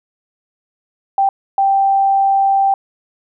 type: tone bursts at uneven times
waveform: sine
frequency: 784 Hz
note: G5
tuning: in tune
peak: -10 dBFS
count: 2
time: 1.18-1.29 / 1.58-2.74 s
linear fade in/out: 2 ms
effects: none